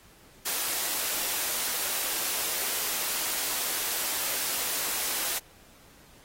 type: high-pass noise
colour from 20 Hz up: white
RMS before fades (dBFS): -30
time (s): 0.45-5.39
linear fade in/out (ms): 10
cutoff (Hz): 320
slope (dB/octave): 12
effects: pink hiss -56 dBFS RMS until 6.24 s + AAC 48 kbps